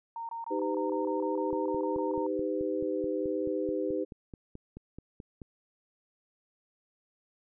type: tone bursts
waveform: sine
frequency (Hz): 921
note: A#5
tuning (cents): -21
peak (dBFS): -35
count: 14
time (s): 0.16-2.266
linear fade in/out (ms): 2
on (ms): 130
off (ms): 22
type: chord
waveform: sine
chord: Eb augmented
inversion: none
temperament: equal with one note detuned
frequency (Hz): 311.1 / 392 / 506.3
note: Eb4 / G4 / B4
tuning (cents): 0 / 0 / +43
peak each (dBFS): -33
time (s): 0.5-4.05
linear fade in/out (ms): 20
type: click train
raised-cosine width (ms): 3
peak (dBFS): -30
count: 19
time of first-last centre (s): 1.53-5.418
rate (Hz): 4.63
effects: none